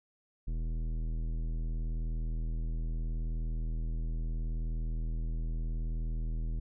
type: tone with tanh clipping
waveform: sine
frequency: 40.38 Hz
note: E1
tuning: 35 cents flat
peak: -33 dBFS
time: 0.47-6.6 s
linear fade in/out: 10 ms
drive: 14 dB
effects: none